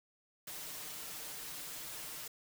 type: noise with comb filter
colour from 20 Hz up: white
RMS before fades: -45 dBFS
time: 0.47-2.28 s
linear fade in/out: 5 ms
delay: 6.6 ms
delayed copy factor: +0.75
effects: none